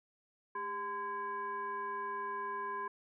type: tone with frequency modulation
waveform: sine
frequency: 1022 Hz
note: C6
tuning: 41 cents flat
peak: -36 dBFS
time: 0.55-2.88 s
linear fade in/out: 5 ms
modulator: 621 Hz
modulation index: 0.76
effects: none